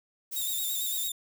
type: noise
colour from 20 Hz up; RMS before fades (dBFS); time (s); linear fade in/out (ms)
violet; -35; 0.31-1.09; 20
type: tone with vibrato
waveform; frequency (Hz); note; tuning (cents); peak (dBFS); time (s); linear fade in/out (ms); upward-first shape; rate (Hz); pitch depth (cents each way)
10% pulse; 3678; A#7; -24; -24; 0.36-1.12; 5; square; 8.9; 48
effects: none